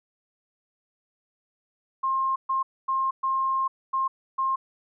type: tone bursts at uneven times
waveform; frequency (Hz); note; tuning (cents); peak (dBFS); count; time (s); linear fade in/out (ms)
sine; 1064; C6; +29; -22; 6; 2.03-2.36 / 2.49-2.63 / 2.88-3.11 / 3.23-3.68 / 3.93-4.08 / 4.38-4.56; 10
effects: none